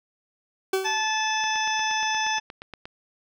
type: tone with exponential decay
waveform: 40% pulse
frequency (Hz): 381.8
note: G4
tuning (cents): -46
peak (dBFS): -18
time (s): 0.73-1.1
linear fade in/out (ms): 5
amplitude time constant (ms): 80
type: harmonic tone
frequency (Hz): 870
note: A5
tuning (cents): -20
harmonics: 1 / 2 / 3 / 4 / 6 / 7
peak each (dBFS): -26 / -29 / -31 / -32 / -34 / -34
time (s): 0.84-2.4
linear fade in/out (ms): 20
type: click train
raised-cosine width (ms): 0.3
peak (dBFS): -22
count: 13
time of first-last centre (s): 1.44-2.855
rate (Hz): 8.48
effects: none